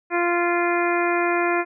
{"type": "harmonic tone", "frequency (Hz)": 347.2, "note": "F4", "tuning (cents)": -10, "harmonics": [1, 2, 3, 4, 5, 6, 7], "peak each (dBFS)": [-22, -25, -27, -28, -29, -30, -30], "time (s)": [0.1, 1.65], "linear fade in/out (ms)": 50, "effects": []}